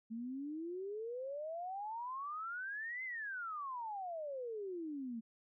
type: exponential two-way sweep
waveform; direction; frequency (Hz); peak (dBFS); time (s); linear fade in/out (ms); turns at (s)
sine; up then down; 220 to 2093 to 220; -40; 0.1-5.21; 20; 3.04
effects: none